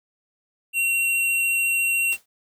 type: tone with vibrato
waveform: square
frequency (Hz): 2739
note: F7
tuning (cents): -34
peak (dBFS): -20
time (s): 0.73-2.17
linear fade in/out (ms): 50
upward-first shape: sine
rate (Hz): 14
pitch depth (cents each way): 8
type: noise with exponential decay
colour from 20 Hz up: white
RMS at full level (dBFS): -33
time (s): 2.12-2.26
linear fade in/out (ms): 5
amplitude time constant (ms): 30
effects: none

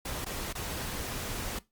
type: noise with dropouts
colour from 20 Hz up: pink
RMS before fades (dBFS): -36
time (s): 0.05-1.59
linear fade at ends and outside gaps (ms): 5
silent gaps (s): 0.247-0.262 / 0.528-0.551
effects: noise-tail reverb RT60 0.2 s tail -19 dB re dry + Opus 48 kbps

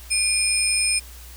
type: tone cluster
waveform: sine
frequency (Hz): 2423 / 5150 / 8650 / 9020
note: D#7 / E8 / C#9 / C#9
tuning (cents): -47 / -41 / -43 / +29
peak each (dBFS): -24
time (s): 0.1-1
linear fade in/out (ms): 20
effects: added 60 Hz sine -40 dBFS peak until 1.36 s + white hiss -45 dBFS RMS until 1.36 s

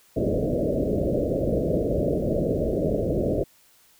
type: low-pass noise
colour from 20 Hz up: white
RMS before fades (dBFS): -24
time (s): 0.16-3.44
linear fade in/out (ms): 10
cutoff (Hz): 630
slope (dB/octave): 96
effects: white hiss -58 dBFS RMS until 3.99 s

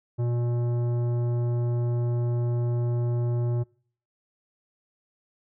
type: tone with tanh clipping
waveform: sine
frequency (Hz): 120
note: B2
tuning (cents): -49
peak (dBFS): -25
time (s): 0.18-3.64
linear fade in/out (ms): 20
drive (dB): 13
effects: noise-tail reverb RT60 0.5 s tail -25 dB re dry

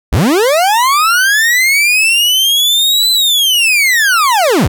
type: linear two-way sweep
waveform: 40% pulse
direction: up then down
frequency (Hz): 44 to 4057 to 44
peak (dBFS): -7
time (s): 0.12-4.68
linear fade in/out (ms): 10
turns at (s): 3.11
effects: none

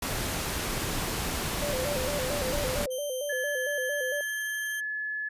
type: noise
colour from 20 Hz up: pink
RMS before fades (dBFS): -31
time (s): 0.02-2.86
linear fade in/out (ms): 5
type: tone with vibrato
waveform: sine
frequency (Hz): 546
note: C#5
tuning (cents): -26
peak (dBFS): -30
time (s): 1.62-4.21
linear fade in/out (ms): 2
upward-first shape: square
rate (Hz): 4.4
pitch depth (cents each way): 110
type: tone with pitch glide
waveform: 10% pulse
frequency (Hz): 3127 to 3156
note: G7 to G7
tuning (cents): -5 to +11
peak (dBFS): -30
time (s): 2.9-4.81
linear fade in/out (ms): 20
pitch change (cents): +16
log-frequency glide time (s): 3.11-4.33
type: tone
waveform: sine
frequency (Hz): 1714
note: A6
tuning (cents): -46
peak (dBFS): -30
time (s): 3.29-5.29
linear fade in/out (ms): 10
effects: resampled to 32000 Hz

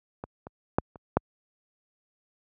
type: clicks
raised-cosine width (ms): 1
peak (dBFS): -21 / -26 / -7 / -30 / -6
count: 5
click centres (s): 0.239 / 0.469 / 0.785 / 0.958 / 1.17
effects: high-pass 60 Hz 12 dB/octave

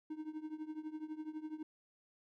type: tone with tremolo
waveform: triangle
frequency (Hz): 310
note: D#4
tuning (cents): -6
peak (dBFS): -36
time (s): 0.1-1.63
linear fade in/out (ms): 5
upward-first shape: triangle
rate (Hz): 12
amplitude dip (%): 90
effects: none

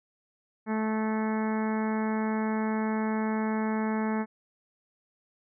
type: harmonic tone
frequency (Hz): 218.1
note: A3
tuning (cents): -15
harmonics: 1 / 2 / 3 / 4 / 5 / 6 / 7 / 8 / 9 / 10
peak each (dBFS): -27 / -35 / -40 / -36 / -42 / -43 / -45 / -43 / -49 / -45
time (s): 0.66-4.26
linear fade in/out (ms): 50
effects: none

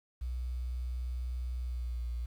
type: tone with pitch glide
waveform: sine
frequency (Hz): 61.74 to 59.16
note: B1 to A#1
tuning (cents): 0 to +26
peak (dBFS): -32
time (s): 0.21-2.26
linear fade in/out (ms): 10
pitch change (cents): -74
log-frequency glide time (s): 1.6-2.08
effects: tanh soft clip ceiling -30 dBFS + 10-bit

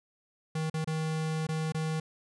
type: tone with dropouts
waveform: square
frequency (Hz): 158.1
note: D#3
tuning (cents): +28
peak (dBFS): -30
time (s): 0.55-2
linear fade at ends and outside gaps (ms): 5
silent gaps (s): 0.699-0.74 / 0.845-0.873 / 1.469-1.488 / 1.722-1.745
effects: resampled to 24000 Hz

